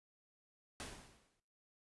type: noise with exponential decay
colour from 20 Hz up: pink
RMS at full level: -44 dBFS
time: 0.8-1.4 s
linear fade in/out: 0 ms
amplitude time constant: 130 ms
effects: noise-tail reverb RT60 0.5 s tail -17 dB re dry + resampled to 24000 Hz